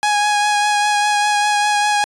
sawtooth tone with vibrato, 830.6 Hz, G#5, in tune, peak -10 dBFS, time 0.03-2.04 s, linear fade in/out 0 ms, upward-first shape triangle, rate 5 Hz, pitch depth 19 cents each way, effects resampled to 22050 Hz

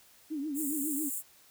sine tone with vibrato, 293.7 Hz, D4, in tune, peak -32 dBFS, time 0.3-1.1 s, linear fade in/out 20 ms, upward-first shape triangle, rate 7.3 Hz, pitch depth 160 cents each way
pink high-pass noise, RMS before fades -36 dBFS, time 0.54-1.23 s, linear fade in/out 50 ms, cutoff 7200 Hz, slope 96 dB/octave
effects white hiss -60 dBFS RMS until 1.5 s

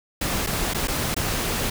pink noise with dropouts, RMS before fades -25 dBFS, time 0.21-1.7 s, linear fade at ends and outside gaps 5 ms, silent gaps 0.465-0.47 / 0.737-0.745 / 0.874-0.881 / 1.145-1.164 s, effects none

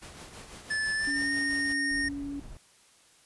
pink noise with tremolo, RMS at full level -44 dBFS, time 0.01-1.74 s, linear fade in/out 20 ms, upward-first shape triangle, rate 6 Hz, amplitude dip 55%
square tone with pitch glide, 1742 to 1845.6 Hz, A6 to A#6, -18 to -18 cents, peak -28 dBFS, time 0.7-2.09 s, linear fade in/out 10 ms, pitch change +100 cents, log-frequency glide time 0.94-1.3 s
sine tone, 282.5 Hz, C#4, 33 cents sharp, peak -33 dBFS, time 1.07-2.4 s, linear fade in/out 5 ms
brown noise, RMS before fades -45 dBFS, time 1.9-2.57 s, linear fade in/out 0 ms
effects white hiss -60 dBFS RMS until 3.25 s + resampled to 24000 Hz

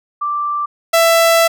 sine / sawtooth tone pair in turn, 1174.7 / 664.8 Hz, D6 / E5, 0 / +15 cents, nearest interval minor seventh, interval 985 cents, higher first, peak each -16 / -5 dBFS, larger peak second, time 0.21-0.66 / 0.93-1.48 s, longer second, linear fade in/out 10 ms, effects none

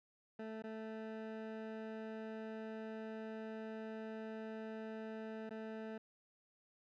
20% pulse tone with dropouts, 220 Hz, A3, in tune, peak -39 dBFS, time 0.39-5.98 s, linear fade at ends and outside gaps 5 ms, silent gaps 0.623-0.638 / 5.494-5.507 s, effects low-pass 2000 Hz 12 dB/octave

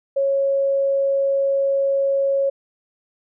sine tone, 550 Hz, C#5, 14 cents flat, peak -16 dBFS, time 0.16-2.5 s, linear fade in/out 10 ms, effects none

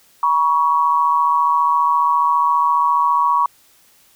sine tone pair together, 964 / 1118.7 Hz, B5 / C#6, -42 / +15 cents, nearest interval minor third, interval 257 cents, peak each -16 / -15 dBFS, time 0.23-3.46 s, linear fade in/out 2 ms, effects white hiss -53 dBFS RMS until 4.15 s

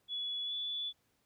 sine tone with pitch glide, 3400 to 3449 Hz, G#7 to A7, +40 to -35 cents, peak -35 dBFS, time 0.08-0.93 s, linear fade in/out 50 ms, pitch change +25 cents, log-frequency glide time 0.44-0.54 s, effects pink hiss -75 dBFS RMS until 1.25 s + high-pass 60 Hz 12 dB/octave

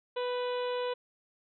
harmonic tone with a mistuned harmonic, 493.9 Hz, B4, in tune, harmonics 1 / 2 / 3 / 4 / 5 / 6 / 7 / 8, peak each -31 / -38 / -46 / -51 / -48 / -47 / -48 / -50 dBFS, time 0.16-0.94 s, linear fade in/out 10 ms, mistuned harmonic 3, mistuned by +18 cents, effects none

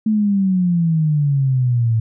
sine exponential sweep, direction down, 220 to 110.9 Hz, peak -13 dBFS, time 0.06-2 s, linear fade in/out 5 ms, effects none

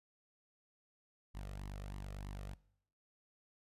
sawtooth tone with flanger, 49 Hz, G1, in tune, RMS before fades -45 dBFS, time 1.34-2.55 s, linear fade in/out 20 ms, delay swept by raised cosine 0.98 to 1.63 ms, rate 3.2 Hz, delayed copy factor +0.6, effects noise-tail reverb RT60 0.7 s tail -21 dB re dry + resampled to 32000 Hz

